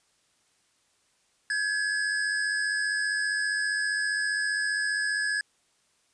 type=tone pair together; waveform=square; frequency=1600 / 1695.1 Hz; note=G6 / G#6; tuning=+35 / +35 cents; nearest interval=minor second; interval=100 cents; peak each=-34 / -27 dBFS; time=1.5-5.41 s; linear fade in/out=2 ms; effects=white hiss -68 dBFS RMS until 6.13 s + resampled to 22050 Hz